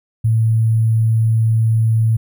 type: tone with sample-and-hold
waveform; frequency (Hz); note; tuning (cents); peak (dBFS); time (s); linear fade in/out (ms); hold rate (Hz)
sine; 112; A2; +31; -11; 0.24-2.17; 10; 11025
effects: none